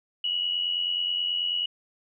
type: tone with amplitude modulation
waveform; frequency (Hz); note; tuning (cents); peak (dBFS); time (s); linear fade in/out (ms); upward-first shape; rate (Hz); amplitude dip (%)
sine; 2925; F#7; -21; -22; 0.24-1.66; 5; sine; 89.3; 55
effects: none